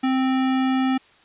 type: tone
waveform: square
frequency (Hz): 261.6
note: C4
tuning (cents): 0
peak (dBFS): -19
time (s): 0.03-0.98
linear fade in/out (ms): 10
effects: white hiss -54 dBFS RMS until 1.24 s + resampled to 8000 Hz